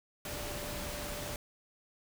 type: tone in noise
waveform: sine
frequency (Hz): 587.3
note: D5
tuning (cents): 0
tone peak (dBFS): -45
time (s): 0.25-1.36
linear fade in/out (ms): 2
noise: pink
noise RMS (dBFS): -40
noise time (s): 0.25-1.36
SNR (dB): -8
effects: none